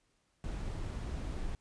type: noise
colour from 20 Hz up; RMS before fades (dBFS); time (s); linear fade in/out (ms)
brown; -38; 0.44-1.55; 0
effects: pink hiss -75 dBFS RMS until 1.6 s + resampled to 22050 Hz